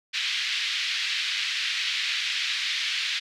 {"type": "band-pass noise", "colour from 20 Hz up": "white", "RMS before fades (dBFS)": -28, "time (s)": [0.13, 3.2], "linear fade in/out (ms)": 20, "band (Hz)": [1900, 4100], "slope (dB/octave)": 24, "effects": []}